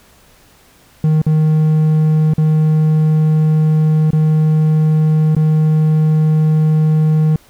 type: tone with dropouts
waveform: triangle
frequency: 155.56 Hz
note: D#3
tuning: in tune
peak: -7 dBFS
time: 1.04-7.36 s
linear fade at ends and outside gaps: 2 ms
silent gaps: 1.217-1.265 / 2.337-2.381 / 4.106-4.131 / 5.35-5.365 s
effects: pink hiss -48 dBFS RMS until 7.49 s